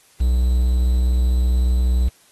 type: tone with quantisation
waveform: triangle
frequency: 61.74 Hz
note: B1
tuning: in tune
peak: -12 dBFS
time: 0.2-2.09 s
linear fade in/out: 10 ms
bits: 7
effects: white hiss -54 dBFS RMS until 2.31 s + AAC 32 kbps